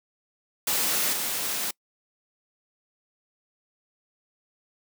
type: noise with level steps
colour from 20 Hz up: white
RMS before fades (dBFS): -25 / -29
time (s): 0.67-1.71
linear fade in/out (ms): 5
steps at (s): 1.13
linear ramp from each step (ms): 2
effects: noise-tail reverb RT60 0.1 s tail -26 dB re dry + high-pass 150 Hz 12 dB/octave